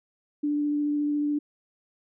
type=tone with vibrato; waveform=sine; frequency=293.7 Hz; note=D4; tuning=in tune; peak=-23 dBFS; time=0.43-1.39 s; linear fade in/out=10 ms; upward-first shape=sine; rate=14 Hz; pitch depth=9 cents each way; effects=none